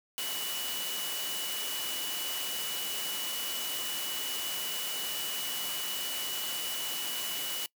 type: tone in noise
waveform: sine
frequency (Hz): 2948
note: F#7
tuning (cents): -7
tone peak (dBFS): -37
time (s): 0.18-7.66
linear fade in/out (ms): 0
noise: white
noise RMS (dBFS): -36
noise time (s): 0.18-7.66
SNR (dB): -4
effects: noise-tail reverb RT60 0.1 s tail -23 dB re dry + high-pass 200 Hz 12 dB/octave